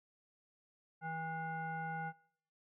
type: tone with frequency modulation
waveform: sine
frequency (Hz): 808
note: G#5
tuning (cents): -48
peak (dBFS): -38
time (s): 1.01-2.13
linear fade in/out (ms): 50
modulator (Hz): 646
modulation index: 1.1
effects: noise-tail reverb RT60 0.7 s tail -23 dB re dry